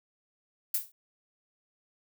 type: noise with exponential decay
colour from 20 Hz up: violet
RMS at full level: -24 dBFS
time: 0.74-0.92 s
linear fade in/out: 5 ms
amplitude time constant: 37 ms
effects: none